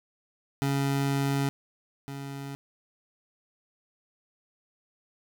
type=tone pair in turn; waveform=25% pulse; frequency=138.7 / 138.7 Hz; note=C#3 / C#3; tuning=+1 / +1 cents; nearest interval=unison; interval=0 cents; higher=neither; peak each=-21 / -32 dBFS; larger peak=first; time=0.62-1.49 / 2.08-2.55 s; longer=first; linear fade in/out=0 ms; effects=none

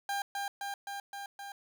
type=tone with echo; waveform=30% pulse; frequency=800 Hz; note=G5; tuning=35 cents sharp; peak=-29 dBFS; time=0.09-0.22 s; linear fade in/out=2 ms; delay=260 ms; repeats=5; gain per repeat=-2 dB; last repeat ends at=1.52 s; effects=none

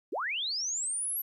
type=linear sweep; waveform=sine; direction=up; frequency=249.6 to 11900 Hz; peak=-30 dBFS; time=0.12-1.22 s; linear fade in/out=10 ms; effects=12-bit

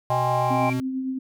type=tone; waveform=square; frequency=125.2 Hz; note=B2; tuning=24 cents sharp; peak=-27 dBFS; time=0.1-0.8 s; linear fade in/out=0 ms
type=chord; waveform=sine; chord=Ab major seventh; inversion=second; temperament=equal; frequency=622.3 / 784 / 830.6 / 1046.5 Hz; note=Eb5 / G5 / Ab5 / C6; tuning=0 / 0 / 0 / 0 cents; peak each=-26 dBFS; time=0.1-0.7 s; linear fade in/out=5 ms
type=tone with exponential growth; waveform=sine; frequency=2349 Hz; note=D7; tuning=in tune; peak=-27 dBFS; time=0.13-0.73 s; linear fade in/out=5 ms; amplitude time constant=130 ms
type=tone with tremolo; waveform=sine; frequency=261.6 Hz; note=C4; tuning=in tune; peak=-23 dBFS; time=0.5-1.19 s; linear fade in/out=10 ms; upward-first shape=triangle; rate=8.9 Hz; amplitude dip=40%
effects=none

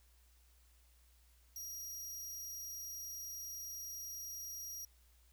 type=tone; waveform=25% pulse; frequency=5710 Hz; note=F8; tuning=37 cents sharp; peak=-39 dBFS; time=1.56-4.85 s; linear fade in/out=2 ms; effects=added 60 Hz sine -65 dBFS peak until 5.32 s + white hiss -72 dBFS RMS until 5.32 s

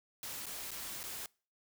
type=noise with dropouts; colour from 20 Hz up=white; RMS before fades=-43 dBFS; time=0.23-1.26 s; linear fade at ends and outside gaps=1 ms; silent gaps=0.458-0.466 / 0.708-0.715 / 1.031-1.038 s; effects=noise-tail reverb RT60 0.4 s tail -25 dB re dry

